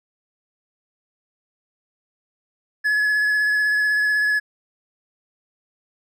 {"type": "tone with vibrato", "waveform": "triangle", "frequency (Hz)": 1700, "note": "G#6", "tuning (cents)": 40, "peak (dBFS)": -15, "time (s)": [2.84, 4.4], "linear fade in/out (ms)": 20, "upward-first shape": "sine", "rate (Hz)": 16, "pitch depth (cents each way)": 14, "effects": []}